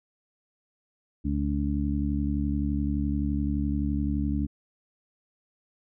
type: harmonic tone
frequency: 71.7 Hz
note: D2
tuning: 41 cents flat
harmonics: 1 / 2 / 3 / 4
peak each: -28 / -33 / -30 / -30 dBFS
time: 1.24-4.47 s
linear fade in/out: 20 ms
effects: none